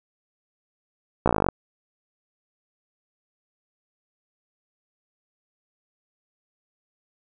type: slowing click train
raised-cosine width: 1 ms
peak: -5 dBFS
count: 13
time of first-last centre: 1.26-1.487 s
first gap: 16 ms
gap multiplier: 1.03
effects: none